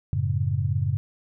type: chord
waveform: sine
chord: F# minor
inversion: none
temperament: equal with one note detuned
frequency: 92.82 / 110 / 138.59 Hz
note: F#2 / A2 / C#3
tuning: +6 / 0 / 0 cents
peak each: -26 dBFS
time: 0.13-0.97 s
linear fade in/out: 0 ms
effects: none